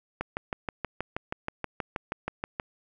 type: click train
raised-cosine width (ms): 0.5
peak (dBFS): -15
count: 16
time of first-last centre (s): 0.21-2.599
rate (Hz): 6.28
effects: none